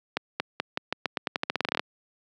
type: accelerating click train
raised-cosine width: 0.3 ms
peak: -9 dBFS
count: 19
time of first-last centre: 0.17-1.795 s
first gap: 230 ms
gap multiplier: 0.87
effects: high-pass 200 Hz 12 dB/octave